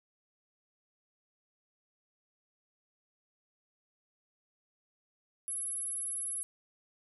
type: tone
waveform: sine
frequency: 10810 Hz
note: E9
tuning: 42 cents sharp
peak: -34 dBFS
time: 5.48-6.43 s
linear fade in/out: 0 ms
effects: none

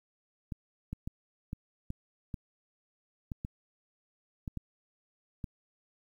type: clicks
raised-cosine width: 5 ms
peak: -24 dBFS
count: 11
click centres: 0.522 / 0.93 / 1.075 / 1.531 / 1.904 / 2.342 / 3.318 / 3.449 / 4.478 / 4.573 / 5.442 s
effects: 10-bit

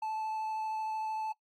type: tone with vibrato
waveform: triangle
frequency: 873 Hz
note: A5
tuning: 14 cents flat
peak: -31 dBFS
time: 0.02-1.32 s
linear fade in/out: 5 ms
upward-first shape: sine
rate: 13 Hz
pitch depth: 8 cents each way
effects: noise-tail reverb RT60 0.1 s tail -19 dB re dry + AAC 48 kbps

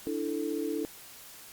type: chord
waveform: sine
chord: D suspended second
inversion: none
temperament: equal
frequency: 293.7 / 329.6 / 440 Hz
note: D4 / E4 / A4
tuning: 0 / 0 / 0 cents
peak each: -34 dBFS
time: 0.07-0.85 s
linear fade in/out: 0 ms
effects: white hiss -49 dBFS RMS until 1.52 s + Opus 48 kbps

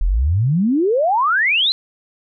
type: exponential sweep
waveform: sine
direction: up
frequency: 36.71 to 4186 Hz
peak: -13 dBFS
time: 0.01-1.72 s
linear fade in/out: 0 ms
effects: none

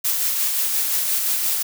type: noise with tremolo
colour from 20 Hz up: blue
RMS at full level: -20 dBFS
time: 0.04-1.63 s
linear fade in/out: 10 ms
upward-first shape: sine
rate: 5.7 Hz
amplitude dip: 30%
effects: none

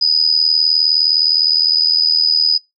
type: tone with amplitude modulation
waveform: sine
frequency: 4978 Hz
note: D#8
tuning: in tune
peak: -7 dBFS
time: 0.01-2.58 s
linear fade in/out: 10 ms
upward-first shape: sine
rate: 79.6 Hz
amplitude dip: 70%
effects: noise-tail reverb RT60 0.2 s tail -25 dB re dry

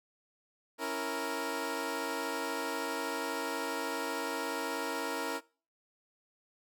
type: chord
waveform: 15% pulse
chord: A# diminished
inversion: first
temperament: equal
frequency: 277.2 / 329.6 / 466.2 Hz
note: C#4 / E4 / A#4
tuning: 0 / 0 / 0 cents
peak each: -33 / -33 / -30 dBFS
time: 0.78-5.41 s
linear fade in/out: 50 ms
effects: noise-tail reverb RT60 0.4 s tail -23 dB re dry

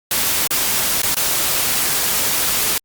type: noise with dropouts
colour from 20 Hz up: white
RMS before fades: -18 dBFS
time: 0.11-2.78 s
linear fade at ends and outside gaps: 2 ms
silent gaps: 0.473-0.507 / 1.019-1.032 / 1.146-1.167 s
effects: Opus 48 kbps

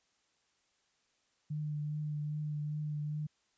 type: tone with vibrato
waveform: sine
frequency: 150 Hz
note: D3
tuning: 37 cents sharp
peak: -34 dBFS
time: 1.5-3.27 s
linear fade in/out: 10 ms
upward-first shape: triangle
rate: 2.5 Hz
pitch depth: 21 cents each way
effects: white hiss -75 dBFS RMS until 3.57 s + resampled to 16000 Hz

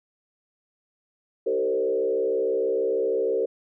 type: tone with frequency modulation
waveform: sine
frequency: 453.9 Hz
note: A#4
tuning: 46 cents flat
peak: -21 dBFS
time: 1.46-3.46 s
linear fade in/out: 10 ms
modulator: 66.3 Hz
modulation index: 1.2
effects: none

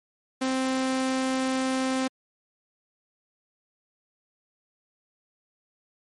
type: tone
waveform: sawtooth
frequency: 261.6 Hz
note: C4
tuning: in tune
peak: -20 dBFS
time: 0.41-2.08 s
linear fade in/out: 10 ms
effects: MP3 48 kbps

